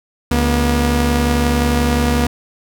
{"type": "tone pair together", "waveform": "sawtooth", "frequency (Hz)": [71.35, 240], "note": ["D2", "B3"], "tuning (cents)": [-49, -49], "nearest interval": "octave + major sixth", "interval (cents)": 2100, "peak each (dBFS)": -12, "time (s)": [0.31, 2.27], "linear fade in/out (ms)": 5, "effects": []}